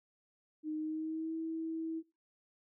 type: tone with pitch glide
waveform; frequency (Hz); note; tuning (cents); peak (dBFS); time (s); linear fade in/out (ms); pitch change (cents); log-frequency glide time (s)
sine; 308.7 to 323.9; D#4 to E4; -14 to -30; -35; 0.63-2.03; 50; +84; 0.75-1.35
effects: noise-tail reverb RT60 0.3 s tail -21 dB re dry